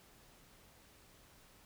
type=silence; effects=pink hiss -63 dBFS RMS until 1.65 s